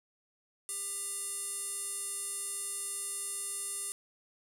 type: tone with band-pass filter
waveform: square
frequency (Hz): 399.3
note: G4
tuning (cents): +32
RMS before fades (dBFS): -38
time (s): 0.69-3.92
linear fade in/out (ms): 0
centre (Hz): 9500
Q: 7.5
effects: none